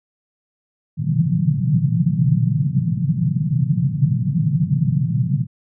white band-pass noise, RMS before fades -18 dBFS, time 0.97-5.47 s, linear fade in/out 50 ms, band 120 to 170 Hz, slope 48 dB/octave, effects none

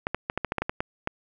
clicks, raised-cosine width 0.5 ms, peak -11 dBFS, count 11, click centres 0.069 / 0.146 / 0.299 / 0.376 / 0.447 / 0.521 / 0.583 / 0.62 / 0.695 / 0.805 / 1.074 s, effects none

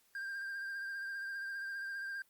triangle tone with vibrato, 1591 Hz, G6, 25 cents sharp, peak -37 dBFS, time 0.15-2.22 s, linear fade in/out 2 ms, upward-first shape triangle, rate 15 Hz, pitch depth 34 cents each way, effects white hiss -71 dBFS RMS until 2.29 s + Opus 48 kbps

